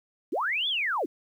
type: linear two-way sweep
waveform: sine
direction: up then down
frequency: 225.8 to 3514 to 233.8 Hz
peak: -25 dBFS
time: 0.32-1.06 s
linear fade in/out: 10 ms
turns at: 0.68 s
effects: 10-bit